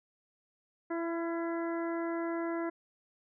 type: harmonic tone with a mistuned harmonic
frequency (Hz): 334.7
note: E4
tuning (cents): +26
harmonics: 1 / 2 / 3 / 4 / 5 / 6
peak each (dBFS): -33 / -39 / -43 / -45 / -47 / -49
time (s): 0.9-2.7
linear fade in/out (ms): 10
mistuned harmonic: 4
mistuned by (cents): +27
effects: none